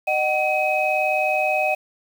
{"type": "tone cluster", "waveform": "sine", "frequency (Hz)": [614, 753, 2535], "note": ["D#5", "F#5", "D#7"], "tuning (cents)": [-23, 30, 32], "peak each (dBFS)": -22, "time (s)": [0.07, 1.75], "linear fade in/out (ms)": 10, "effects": ["tanh soft clip ceiling -8 dBFS", "7-bit"]}